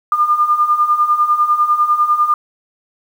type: beating tone pair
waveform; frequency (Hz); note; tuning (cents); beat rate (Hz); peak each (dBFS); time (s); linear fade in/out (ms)
sine; 1200 / 1210; D6 / D#6; +37 / -49; 10; -17 / -12; 0.12-2.34; 2
effects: 7-bit